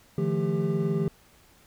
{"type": "tone cluster", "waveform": "triangle", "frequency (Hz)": [150.1, 169.2, 216.8, 397.3], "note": ["D3", "E3", "A3", "G4"], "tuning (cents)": [38, 45, -25, 23], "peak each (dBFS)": [-27, -26, -30, -27], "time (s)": [0.18, 1.08], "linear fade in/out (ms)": 2, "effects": ["pink hiss -58 dBFS RMS until 1.66 s"]}